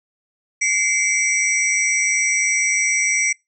sine tone cluster, 2086 / 2283 / 5810 / 7980 Hz, C7 / D7 / F#8 / B8, -6 / -50 / -32 / +17 cents, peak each -21 / -21 / -20 / -26 dBFS, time 0.61-3.33 s, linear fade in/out 10 ms, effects noise-tail reverb RT60 0.2 s tail -25 dB re dry

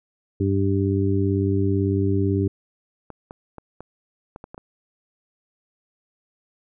harmonic tone, 98 Hz, G2, in tune, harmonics 1 / 2 / 3 / 4, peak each -21 / -27 / -24 / -25 dBFS, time 0.4-2.48 s, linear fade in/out 5 ms
clicks, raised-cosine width 1 ms, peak -23 dBFS, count 8, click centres 3.103 / 3.309 / 3.583 / 3.806 / 4.361 / 4.441 / 4.545 / 4.579 s
effects none

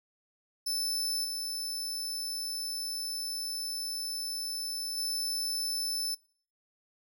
sawtooth tone with level steps, 5274 Hz, E8, in tune, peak -27 / -31 / -28 dBFS, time 0.66-6.15 s, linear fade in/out 10 ms, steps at 1.24 / 4.97 s, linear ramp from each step 10 ms, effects noise-tail reverb RT60 0.5 s tail -22 dB re dry

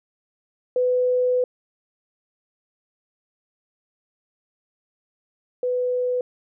sine tone pair in turn, 500 / 497.8 Hz, B4 / B4, +21 / +14 cents, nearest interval unison, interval 7 cents, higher first, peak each -17 / -20 dBFS, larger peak first, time 0.76-1.44 / 5.63-6.21 s, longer first, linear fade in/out 2 ms, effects none

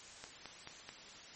click train, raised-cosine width 0.2 ms, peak -28 dBFS, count 4, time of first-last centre 0.24-0.891 s, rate 4.61 Hz, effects white hiss -53 dBFS RMS until 1.35 s + MP3 32 kbps

